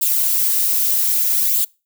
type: noise with flanger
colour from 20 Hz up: violet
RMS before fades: -17 dBFS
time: 0.01-1.65 s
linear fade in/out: 10 ms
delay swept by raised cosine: 0.25 to 4.75 ms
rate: 0.63 Hz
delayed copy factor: +0.5
effects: noise-tail reverb RT60 0.3 s tail -25 dB re dry